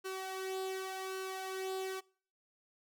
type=tone with flanger; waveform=sawtooth; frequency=379.4 Hz; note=F#4; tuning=43 cents sharp; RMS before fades=-40 dBFS; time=0.04-2.01 s; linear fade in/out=20 ms; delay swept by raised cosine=0.7 to 2.4 ms; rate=0.88 Hz; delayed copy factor=+0.55; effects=noise-tail reverb RT60 0.5 s tail -25 dB re dry